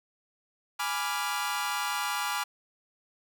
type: chord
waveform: sawtooth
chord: G# diminished seventh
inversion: none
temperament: equal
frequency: 830.6 / 987.8 / 1174.7 / 1396.9 Hz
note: G#5 / B5 / D6 / F6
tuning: 0 / 0 / 0 / 0 cents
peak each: -31 dBFS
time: 0.79-2.44 s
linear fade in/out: 10 ms
effects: none